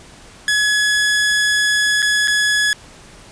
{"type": "tone with dropouts", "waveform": "sawtooth", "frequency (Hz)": 1691, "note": "G#6", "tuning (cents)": 31, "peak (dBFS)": -10, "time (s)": [0.48, 2.73], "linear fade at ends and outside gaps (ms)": 1, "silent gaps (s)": [[2.021, 2.026], [2.275, 2.28]], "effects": ["pink hiss -42 dBFS RMS until 3.31 s", "resampled to 22050 Hz"]}